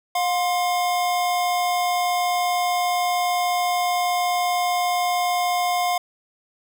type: tone pair together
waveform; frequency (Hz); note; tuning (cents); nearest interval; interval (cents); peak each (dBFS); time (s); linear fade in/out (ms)
square; 713 / 1046.5; F5 / C6; +36 / 0; perfect fifth; 664; -21 / -28; 0.15-5.98; 5
effects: none